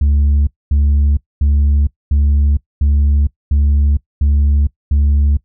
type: tone bursts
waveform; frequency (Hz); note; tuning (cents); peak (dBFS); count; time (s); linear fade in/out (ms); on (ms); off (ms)
sine; 71.9; D2; -36; -6; 8; 0.01-5.37; 5; 460; 240
effects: noise-tail reverb RT60 0.1 s tail -22 dB re dry + tanh soft clip ceiling -8 dBFS